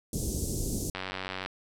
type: band-stop noise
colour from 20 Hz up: pink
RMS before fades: -31 dBFS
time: 0.13-0.9 s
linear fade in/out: 2 ms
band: 430 to 6000 Hz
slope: 24 dB/octave
type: click train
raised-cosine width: 0.3 ms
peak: -18 dBFS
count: 49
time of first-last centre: 0.95-1.461 s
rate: 94 Hz
effects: low-pass 11000 Hz 12 dB/octave